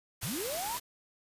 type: noise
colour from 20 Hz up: white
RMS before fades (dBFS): -37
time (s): 0.21-0.8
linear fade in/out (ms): 20
type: linear sweep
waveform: sine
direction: up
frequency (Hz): 88.9 to 1010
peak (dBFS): -35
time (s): 0.23-0.77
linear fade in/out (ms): 0
effects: resampled to 32000 Hz